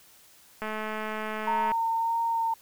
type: click train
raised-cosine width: 0.5 ms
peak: -19 dBFS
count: 238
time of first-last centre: 0.62-1.717 s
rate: 216 Hz
type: tone with vibrato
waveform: sine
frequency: 916 Hz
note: A#5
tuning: 31 cents flat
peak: -24 dBFS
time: 1.47-2.54 s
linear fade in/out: 5 ms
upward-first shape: sine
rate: 1.7 Hz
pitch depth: 13 cents each way
effects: white hiss -56 dBFS RMS until 2.61 s